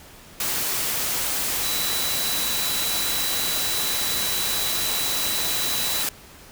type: tone in noise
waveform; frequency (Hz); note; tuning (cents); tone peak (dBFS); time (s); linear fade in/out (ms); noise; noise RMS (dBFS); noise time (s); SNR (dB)
sine; 3951; B7; 0; -28; 1.63-6.03; 2; white; -25; 0.4-6.09; -6
effects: pink hiss -46 dBFS RMS until 6.51 s